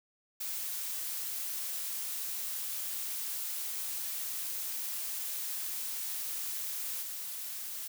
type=noise with level steps; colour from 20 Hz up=blue; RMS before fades=-37 / -40 dBFS; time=0.4-7.88 s; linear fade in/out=10 ms; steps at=7.01 s; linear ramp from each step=20 ms; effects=none